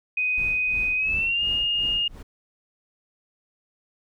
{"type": "tone with pitch glide", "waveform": "sine", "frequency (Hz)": [2500, 2839], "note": ["D#7", "F7"], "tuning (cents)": [8, 28], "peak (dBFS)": -21, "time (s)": [0.17, 2.08], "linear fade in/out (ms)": 5, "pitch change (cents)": 220, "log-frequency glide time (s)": [0.96, 1.43]}
{"type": "noise with tremolo", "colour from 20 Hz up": "brown", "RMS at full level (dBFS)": -35, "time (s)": [0.37, 2.23], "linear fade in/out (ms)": 10, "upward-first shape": "sine", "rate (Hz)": 2.8, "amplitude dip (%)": 90}
{"effects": []}